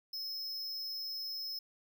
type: tone with amplitude modulation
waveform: square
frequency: 5170 Hz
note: E8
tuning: 34 cents flat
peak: -36 dBFS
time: 0.13-1.59 s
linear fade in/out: 5 ms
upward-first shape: sine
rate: 297 Hz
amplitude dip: 50%
effects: none